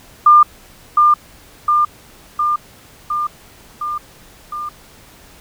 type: tone with echo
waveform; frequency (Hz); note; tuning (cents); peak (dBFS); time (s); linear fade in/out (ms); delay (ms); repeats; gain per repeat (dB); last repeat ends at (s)
sine; 1200; D6; +37; -4; 0.26-0.43; 5; 710; 6; -3; 4.69
effects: pink hiss -44 dBFS RMS until 5.4 s